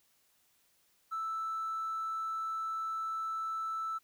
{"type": "tone with hard clipping", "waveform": "sine", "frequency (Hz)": 1318.5, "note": "E6", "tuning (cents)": 0, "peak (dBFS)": -34, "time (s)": [1.11, 3.99], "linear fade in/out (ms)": 20, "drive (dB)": 1, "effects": ["white hiss -71 dBFS RMS until 4.03 s"]}